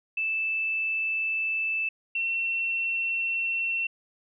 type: tone pair in turn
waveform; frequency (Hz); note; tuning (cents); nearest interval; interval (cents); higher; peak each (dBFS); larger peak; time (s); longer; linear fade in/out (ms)
sine; 2637 / 2708; E7 / E7; 0 / +46; unison; 46; second; -25; neither; 0.17-1.89 / 2.15-3.87; neither; 5
effects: none